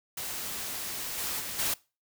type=noise with level steps; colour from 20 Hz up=white; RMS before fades=-36 / -33 / -37 / -29 dBFS; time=0.17-1.74 s; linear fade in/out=5 ms; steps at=1.17 / 1.39 / 1.58 s; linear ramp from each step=20 ms; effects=noise-tail reverb RT60 0.3 s tail -22 dB re dry